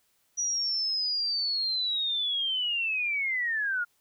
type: linear sweep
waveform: sine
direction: down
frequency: 5850 to 1396.9 Hz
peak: -26 dBFS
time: 0.37-3.85 s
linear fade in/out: 20 ms
effects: white hiss -70 dBFS RMS until 4 s